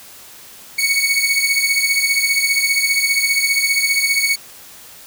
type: beating tone pair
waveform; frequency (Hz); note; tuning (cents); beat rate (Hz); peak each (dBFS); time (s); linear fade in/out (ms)
sawtooth; 2217 / 2232; C#7 / C#7; 0 / +11; 15; -14; 0.78-4.36; 10
effects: white hiss -40 dBFS RMS until 5.06 s